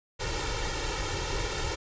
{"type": "noise with comb filter", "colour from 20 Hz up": "pink", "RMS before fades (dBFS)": -31, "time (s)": [0.19, 1.76], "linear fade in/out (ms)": 20, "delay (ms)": 2.2, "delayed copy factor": 0.95, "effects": ["resampled to 16000 Hz"]}